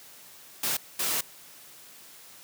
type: noise bursts at uneven times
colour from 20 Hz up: white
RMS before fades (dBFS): -28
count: 2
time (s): 0.63-0.77 / 0.99-1.21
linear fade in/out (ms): 5
effects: white hiss -50 dBFS RMS until 2.43 s + high-pass 100 Hz 12 dB/octave